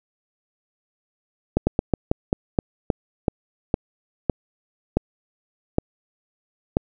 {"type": "slowing click train", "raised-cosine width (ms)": 2, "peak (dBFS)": -4, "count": 14, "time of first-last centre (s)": [1.57, 6.769], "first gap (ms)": 100, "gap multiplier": 1.21, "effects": []}